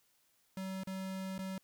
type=tone with dropouts; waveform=square; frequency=190 Hz; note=F#3; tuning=46 cents sharp; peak=-39 dBFS; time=0.57-1.58 s; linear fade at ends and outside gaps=2 ms; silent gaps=0.835-0.872 / 1.381-1.39 s; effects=white hiss -73 dBFS RMS until 1.63 s